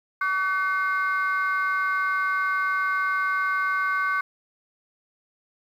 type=tone cluster; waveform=sine; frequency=1142 / 1515 / 2130 Hz; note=D6 / F#6 / C7; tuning=-49 / +40 / +30 cents; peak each=-24 / -24 / -31 dBFS; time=0.21-4.21 s; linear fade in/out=5 ms; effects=tanh soft clip ceiling -15 dBFS + 9-bit